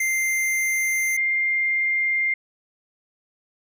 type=tone pair in turn; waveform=square / sine; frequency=2091 / 2106 Hz; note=C7 / C7; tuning=-2 / +11 cents; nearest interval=unison; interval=13 cents; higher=second; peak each=-21 / -19 dBFS; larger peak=second; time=0-1.17 / 1.17-2.34 s; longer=neither; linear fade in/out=5 ms; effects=none